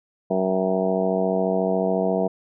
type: harmonic tone with a mistuned harmonic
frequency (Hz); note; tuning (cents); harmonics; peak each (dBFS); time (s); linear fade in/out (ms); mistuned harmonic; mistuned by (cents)
94.1; F#2; +30; 2 / 3 / 4 / 5 / 6 / 7 / 8 / 9 / 10; -25 / -31 / -28 / -25 / -34 / -24 / -33 / -38 / -38; 0.3-2.28; 10; 9; -57
effects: none